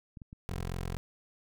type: clicks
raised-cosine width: 5 ms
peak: -33 dBFS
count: 5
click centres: 0.172 / 0.218 / 0.329 / 0.526 / 0.595 s
type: tone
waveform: 15% pulse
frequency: 44 Hz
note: F1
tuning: 14 cents sharp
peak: -28 dBFS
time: 0.49-0.97 s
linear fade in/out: 0 ms
effects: none